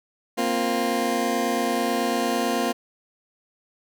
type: chord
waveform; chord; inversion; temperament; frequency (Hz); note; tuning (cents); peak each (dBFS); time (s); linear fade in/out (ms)
20% pulse; Bb suspended second; none; just; 233.1 / 262.2 / 349.6; Bb3 / C4 / F4; 0 / +4 / +2; -21 / -22 / -23; 0.37-2.73; 20
effects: none